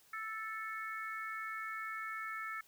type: harmonic tone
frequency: 440 Hz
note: A4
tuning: in tune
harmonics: 3 / 4 / 5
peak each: -42 / -44 / -46 dBFS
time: 0.13-2.61 s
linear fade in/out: 5 ms
effects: white hiss -66 dBFS RMS until 2.67 s